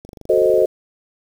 click train, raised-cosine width 2 ms, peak -24 dBFS, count 15, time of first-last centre 0.05-0.621 s, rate 24.5 Hz
sine chord, F# diminished seventh, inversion none, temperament equal, 370 / 440 / 523.3 / 622.3 Hz, F#4 / A4 / C5 / Eb5, 0 / 0 / 0 / 0 cents, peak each -17 dBFS, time 0.29-0.66 s, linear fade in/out 10 ms
effects 7-bit

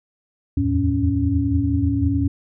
sine tone cluster, 79 / 85.1 / 89.1 / 110.4 / 278.3 Hz, D#2 / F2 / F2 / A2 / C#4, +27 / -44 / +35 / +6 / +7 cents, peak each -24 / -27 / -25 / -23 / -20 dBFS, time 0.57-2.28 s, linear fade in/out 5 ms, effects none

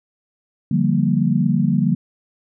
sine chord, G minor seventh, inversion second, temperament equal, 146.83 / 174.61 / 196 / 233.1 Hz, D3 / F3 / G3 / Bb3, 0 / 0 / 0 / 0 cents, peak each -20 dBFS, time 0.71-1.95 s, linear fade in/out 5 ms, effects none

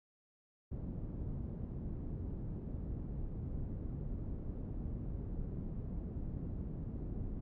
pink low-pass noise, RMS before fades -41 dBFS, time 0.71-7.41 s, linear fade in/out 10 ms, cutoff 240 Hz, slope 12 dB/octave, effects none

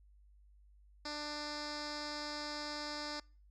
10% pulse tone with low-pass filter, 296.9 Hz, D4, 19 cents sharp, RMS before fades -42 dBFS, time 1.05-3.2 s, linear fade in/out 5 ms, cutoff 5300 Hz, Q 6, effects noise-tail reverb RT60 0.4 s tail -26 dB re dry + added 50 Hz sine -60 dBFS peak until 3.5 s

